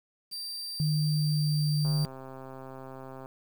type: tone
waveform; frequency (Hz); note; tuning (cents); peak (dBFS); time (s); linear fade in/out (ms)
40% pulse; 4691; D8; -3; -34; 0.31-2.06; 20
type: tone with pitch glide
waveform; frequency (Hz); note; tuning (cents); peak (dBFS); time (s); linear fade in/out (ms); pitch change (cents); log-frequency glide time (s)
sine; 152.2 to 149.59; D#3 to D3; -38 to +32; -24; 0.8-2.05; 0; -30; 0.91-1.71
type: click train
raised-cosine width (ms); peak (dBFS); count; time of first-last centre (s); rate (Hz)
1; -30; 187; 1.85-3.259; 132
effects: 9-bit